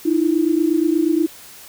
sine tone pair together, 308.3 / 336.7 Hz, D#4 / E4, -16 / +37 cents, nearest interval major second, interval 153 cents, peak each -17 dBFS, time 0.05-1.27 s, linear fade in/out 10 ms, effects white hiss -41 dBFS RMS until 1.68 s

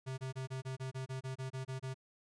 square tone bursts, 131.3 Hz, C3, 6 cents sharp, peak -39 dBFS, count 13, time 0.06-1.944 s, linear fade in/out 20 ms, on 120 ms, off 27 ms, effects resampled to 22050 Hz

